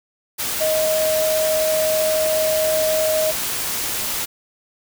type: tone in noise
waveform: sine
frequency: 627 Hz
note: D#5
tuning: 13 cents sharp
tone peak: -17 dBFS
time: 0.6-3.32 s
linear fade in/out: 20 ms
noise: white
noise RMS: -24 dBFS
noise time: 0.38-4.26 s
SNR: +4 dB
effects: none